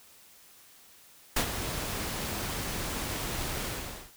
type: noise with ADSR envelope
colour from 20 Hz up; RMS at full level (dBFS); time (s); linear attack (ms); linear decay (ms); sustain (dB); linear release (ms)
pink; -24; 1.36-4.12; 7; 82; -10; 460
effects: white hiss -56 dBFS RMS until 4.16 s

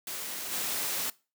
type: noise with level steps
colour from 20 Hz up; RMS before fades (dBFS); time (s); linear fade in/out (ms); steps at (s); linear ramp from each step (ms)
white; -37 / -32; 0.07-1.1; 2; 0.51; 20
effects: noise-tail reverb RT60 0.3 s tail -21 dB re dry + high-pass 150 Hz 12 dB/octave

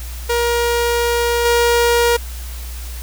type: tone with level steps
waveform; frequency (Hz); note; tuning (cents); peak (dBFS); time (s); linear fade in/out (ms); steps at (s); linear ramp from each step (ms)
sawtooth; 473.7; A#4; +28; -11 / -8; 0.29-2.17; 10; 1.45; 5
effects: added 60 Hz sine -26 dBFS peak until 3.02 s + white hiss -36 dBFS RMS until 3.02 s

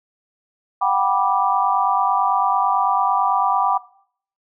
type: chord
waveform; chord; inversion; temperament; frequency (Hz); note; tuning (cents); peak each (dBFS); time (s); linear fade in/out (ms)
sine; G major seventh; third; just; 735 / 784 / 980 / 1176; F#5 / G5 / B5 / D6; -12 / 0 / -14 / +2; -23 / -20 / -21 / -21; 0.81-3.78; 10
effects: noise-tail reverb RT60 0.6 s tail -20 dB re dry

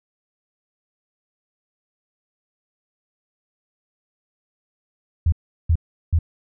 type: tone bursts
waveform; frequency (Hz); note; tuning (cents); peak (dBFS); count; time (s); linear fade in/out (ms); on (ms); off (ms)
sine; 82.41; E2; 0; -13; 3; 5.26-6.189; 5; 63; 370
effects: none

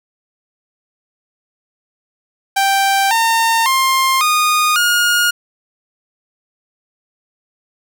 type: tone with pitch steps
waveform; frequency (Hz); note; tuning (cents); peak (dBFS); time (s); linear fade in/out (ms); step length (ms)
sawtooth; 784 / 911 / 1058.7 / 1230.2 / 1429.6; G5 / A#5 / C6 / D#6 / F6; 0 / -40 / +20 / -20 / +40; -8; 2.56-5.31; 10; 550
effects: none

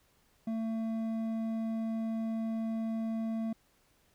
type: tone with hard clipping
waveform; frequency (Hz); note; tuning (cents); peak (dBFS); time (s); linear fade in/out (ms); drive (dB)
triangle; 224; A3; +31; -33; 0.47-3.53; 5; 10
effects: pink hiss -69 dBFS RMS until 4.14 s

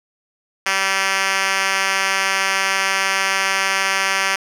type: tone with band-pass filter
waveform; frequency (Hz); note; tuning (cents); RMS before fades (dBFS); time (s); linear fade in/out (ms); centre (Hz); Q
5% pulse; 193.4; G3; -23; -19; 0.66-4.36; 5; 3200; 0.66
effects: none

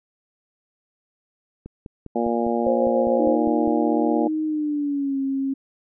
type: click train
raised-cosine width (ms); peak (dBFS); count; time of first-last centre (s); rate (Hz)
3; -23; 11; 1.66-3.676; 4.96
type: harmonic tone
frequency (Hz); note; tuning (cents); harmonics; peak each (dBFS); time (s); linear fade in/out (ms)
117.5; A#2; +14; 2 / 3 / 4 / 5 / 6 / 7; -24 / -26 / -27 / -28 / -29 / -29; 2.15-4.28; 10
type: tone with tremolo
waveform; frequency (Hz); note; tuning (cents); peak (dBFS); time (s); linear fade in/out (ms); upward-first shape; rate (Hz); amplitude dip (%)
sine; 530; C5; +22; -18; 2.66-3.36; 5; sine; 6.8; 40
type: tone with pitch glide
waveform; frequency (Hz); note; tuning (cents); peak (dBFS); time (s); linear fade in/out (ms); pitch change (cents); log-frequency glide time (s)
sine; 311.1 to 270.8; D#4 to C#4; 0 to -40; -21; 3.19-5.54; 10; -240; 4.45-5.19
effects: none

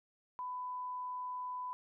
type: tone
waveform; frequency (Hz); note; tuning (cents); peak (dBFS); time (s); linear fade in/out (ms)
sine; 999; B5; +20; -38; 0.39-1.73; 0
effects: none

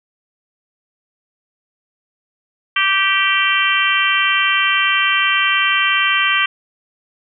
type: harmonic tone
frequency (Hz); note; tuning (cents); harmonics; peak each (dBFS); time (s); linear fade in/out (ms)
389.8; G4; -10; 3 / 4 / 5 / 6 / 7 / 8; -20 / -20 / -20 / -20 / -20 / -20; 2.76-6.46; 5
effects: none

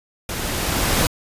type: noise with level ramp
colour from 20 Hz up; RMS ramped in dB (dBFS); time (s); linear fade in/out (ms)
pink; -27 to -17; 0.29-1.07; 2
effects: resampled to 32000 Hz

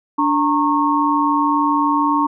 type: tone cluster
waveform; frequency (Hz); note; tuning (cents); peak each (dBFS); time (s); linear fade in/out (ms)
sine; 292.7 / 920 / 1093; D4 / A#5 / C#6; -6 / -23 / -25; -18; 0.18-2.27; 10
effects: none

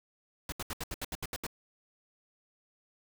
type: noise bursts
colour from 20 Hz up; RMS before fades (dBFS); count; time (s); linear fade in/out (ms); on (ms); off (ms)
pink; -37; 10; 0.49-1.467; 2; 32; 73
effects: none

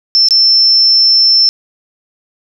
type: tone with dropouts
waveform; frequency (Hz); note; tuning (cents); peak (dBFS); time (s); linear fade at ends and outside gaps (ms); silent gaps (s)
sine; 5340; E8; +22; -5; 0.15-1.49; 0; 0.286-0.308
effects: none

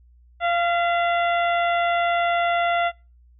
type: harmonic tone with a mistuned harmonic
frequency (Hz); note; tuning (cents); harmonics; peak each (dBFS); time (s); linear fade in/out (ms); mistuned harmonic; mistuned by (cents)
691; F5; -19; 1 / 2 / 3 / 4 / 5; -20 / -25 / -28 / -34 / -35; 0.4-2.92; 50; 3; -36
effects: noise-tail reverb RT60 0.3 s tail -24 dB re dry + added 60 Hz sine -50 dBFS peak until 3.39 s

